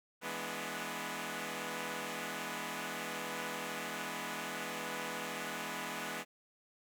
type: chord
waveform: 5% pulse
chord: E dominant seventh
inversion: none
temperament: equal with one note detuned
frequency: 164.81 / 209.3 / 246.9 / 293.7 Hz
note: E3 / G#3 / B3 / D4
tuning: 0 / +14 / 0 / 0 cents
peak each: -34 / -32 / -31 / -35 dBFS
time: 0.21-6.25 s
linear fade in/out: 50 ms
effects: none